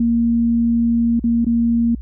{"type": "tone with dropouts", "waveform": "sine", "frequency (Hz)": 233.1, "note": "A#3", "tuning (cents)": 0, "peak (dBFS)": -13, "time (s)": [0, 1.95], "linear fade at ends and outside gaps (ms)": 5, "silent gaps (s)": [[1.196, 1.239], [1.447, 1.465]], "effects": ["added 60 Hz sine -28 dBFS peak until 2.01 s"]}